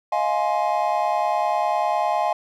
triangle chord, F minor seventh, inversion third, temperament just, 628.6 / 698.5 / 838.1 / 1047.7 Hz, Eb5 / F5 / Ab5 / C6, +18 / 0 / +16 / +2 cents, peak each -24 / -22 / -21 / -26 dBFS, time 0.12-2.33 s, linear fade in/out 5 ms, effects none

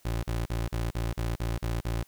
25% pulse tone bursts, 57.1 Hz, A#1, 35 cents flat, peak -24 dBFS, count 9, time 0.05-2.03 s, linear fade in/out 5 ms, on 180 ms, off 45 ms, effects white hiss -62 dBFS RMS until 2.07 s

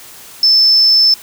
sine tone, 5274 Hz, E8, in tune, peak -6 dBFS, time 0.43-1.14 s, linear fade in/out 2 ms, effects white hiss -36 dBFS RMS until 1.22 s

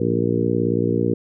harmonic tone with a mistuned harmonic, 58.27 Hz, A#1, in tune, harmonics 2 / 3 / 4 / 5 / 6 / 7 / 8, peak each -25 / -25 / -25 / -25 / -25 / -25 / -25 dBFS, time 0-1.14 s, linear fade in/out 5 ms, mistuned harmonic 2, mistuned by -58 cents, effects none

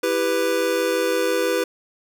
square chord, E minor, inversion none, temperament just, 329.6 / 395.6 / 494.4 Hz, E4 / G4 / B4, 0 / +16 / +2 cents, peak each -27 / -25 / -22 dBFS, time 0.03-1.64 s, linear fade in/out 5 ms, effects none

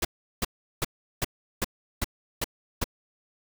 pink noise bursts, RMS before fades -26 dBFS, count 8, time 0.02-2.842 s, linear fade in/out 5 ms, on 29 ms, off 370 ms, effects none

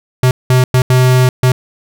square tone bursts at uneven times, 127.6 Hz, C3, 43 cents flat, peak -7 dBFS, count 5, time 0.23-0.31 / 0.5-0.64 / 0.74-0.82 / 0.9-1.29 / 1.43-1.52 s, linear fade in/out 2 ms, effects none

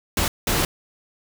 pink noise bursts at uneven times, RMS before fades -21 dBFS, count 2, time 0.17-0.28 / 0.47-0.65 s, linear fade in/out 2 ms, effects none

